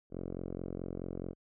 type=tone with low-pass filter; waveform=5% pulse; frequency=44.69 Hz; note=F1; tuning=41 cents sharp; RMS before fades=-40 dBFS; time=0.1-1.35 s; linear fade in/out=50 ms; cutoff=480 Hz; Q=0.95; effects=none